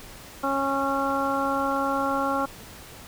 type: harmonic tone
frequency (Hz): 274.3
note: C#4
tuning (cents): -18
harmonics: 1 / 2 / 3 / 4 / 5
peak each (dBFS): -29 / -29 / -29 / -29 / -29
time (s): 0.43-2.46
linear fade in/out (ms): 10
effects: pink hiss -44 dBFS RMS until 3.07 s